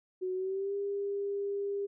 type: tone with pitch glide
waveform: sine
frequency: 370 to 401.2 Hz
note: F#4 to G4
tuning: 0 to +40 cents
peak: -31 dBFS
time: 0.21-1.87 s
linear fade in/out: 20 ms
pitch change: +140 cents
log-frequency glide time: 0.34-0.74 s
effects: none